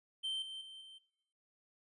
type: tone with level steps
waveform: triangle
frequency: 3115 Hz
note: G7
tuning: 12 cents flat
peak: -34 / -41 / -47 / -50 dBFS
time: 0.23-0.99 s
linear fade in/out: 20 ms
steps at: 0.42 / 0.61 / 0.81 s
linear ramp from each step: 2 ms
effects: noise-tail reverb RT60 0.9 s tail -23 dB re dry + resampled to 24000 Hz